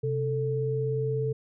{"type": "tone pair together", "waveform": "sine", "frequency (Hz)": [131.29, 441.6], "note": ["C3", "A4"], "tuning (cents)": [6, 6], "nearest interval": "octave + major sixth", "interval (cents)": 2100, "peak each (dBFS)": -28, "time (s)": [0.03, 1.33], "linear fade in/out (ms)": 10, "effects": []}